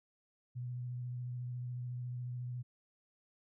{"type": "tone with vibrato", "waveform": "sine", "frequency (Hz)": 123.47, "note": "B2", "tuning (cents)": 0, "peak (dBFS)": -38, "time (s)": [0.55, 2.63], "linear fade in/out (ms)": 20, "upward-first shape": "triangle", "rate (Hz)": 14, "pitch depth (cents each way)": 22, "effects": []}